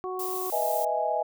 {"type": "harmonic tone", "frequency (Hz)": 370, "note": "F#4", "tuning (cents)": 0, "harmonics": [1, 2, 3], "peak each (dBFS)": [-32, -37, -36], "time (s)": [0.04, 0.5], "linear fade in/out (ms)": 0}
{"type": "noise", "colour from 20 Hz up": "violet", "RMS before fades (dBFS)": -35, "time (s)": [0.19, 0.85], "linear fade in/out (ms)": 5}
{"type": "chord", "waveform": "sine", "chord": "E major seventh", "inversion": "second", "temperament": "equal", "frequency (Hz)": [493.9, 622.3, 659.3, 830.6], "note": ["B4", "D#5", "E5", "G#5"], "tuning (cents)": [0, 0, 0, 0], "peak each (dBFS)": [-34, -29, -30, -28], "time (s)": [0.52, 1.23], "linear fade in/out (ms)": 10}
{"effects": []}